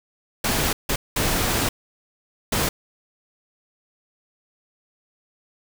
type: noise bursts at uneven times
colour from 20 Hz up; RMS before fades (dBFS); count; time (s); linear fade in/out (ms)
pink; -22; 4; 0.44-0.73 / 0.89-0.96 / 1.16-1.69 / 2.52-2.69; 5
effects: none